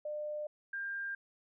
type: tone pair in turn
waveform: sine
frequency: 600 / 1597.7 Hz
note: D5 / G6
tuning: +37 / +33 cents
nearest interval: octave + perfect fourth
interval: 1696 cents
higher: second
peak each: -36 / -36 dBFS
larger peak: neither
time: 0.05-0.47 / 0.73-1.15 s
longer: neither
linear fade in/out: 5 ms
effects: none